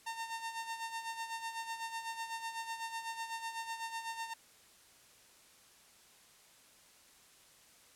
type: tone with tremolo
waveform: sawtooth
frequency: 910 Hz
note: A#5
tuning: 42 cents flat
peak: -33 dBFS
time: 0.06-4.34 s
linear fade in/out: 10 ms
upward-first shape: sine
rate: 8 Hz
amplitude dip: 65%
effects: white hiss -62 dBFS RMS until 7.95 s + low-pass 11000 Hz 12 dB/octave